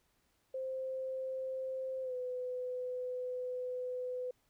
sine tone with pitch glide, 523.3 to 502 Hz, C5 to B4, 0 to +28 cents, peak -36 dBFS, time 0.54-4.31 s, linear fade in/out 5 ms, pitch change -72 cents, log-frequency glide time 2.02-2.14 s, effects pink hiss -75 dBFS RMS until 4.49 s

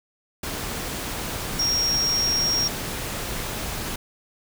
sine tone in noise, 5588 Hz, F8, in tune, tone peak -20 dBFS, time 1.59-2.68 s, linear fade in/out 5 ms, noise pink, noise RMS -30 dBFS, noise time 0.43-3.96 s, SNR +7 dB, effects none

